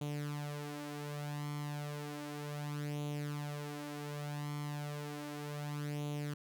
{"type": "tone with flanger", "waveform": "sawtooth", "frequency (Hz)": 146.83, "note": "D3", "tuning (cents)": 0, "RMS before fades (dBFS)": -41, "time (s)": [0.01, 6.34], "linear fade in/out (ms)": 5, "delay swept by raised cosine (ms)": [0.29, 5.89], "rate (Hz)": 0.33, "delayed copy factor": 0.65, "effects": []}